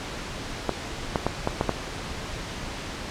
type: clicks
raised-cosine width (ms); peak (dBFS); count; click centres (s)
1; -8; 6; 0.693 / 1.158 / 1.266 / 1.474 / 1.611 / 1.693
effects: pink hiss -34 dBFS RMS until 3.1 s + low-pass 6000 Hz 12 dB/octave